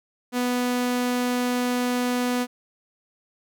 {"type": "tone", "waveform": "sawtooth", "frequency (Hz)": 246.9, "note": "B3", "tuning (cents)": 0, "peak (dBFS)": -18, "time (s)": [0.32, 2.47], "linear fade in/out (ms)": 50, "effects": []}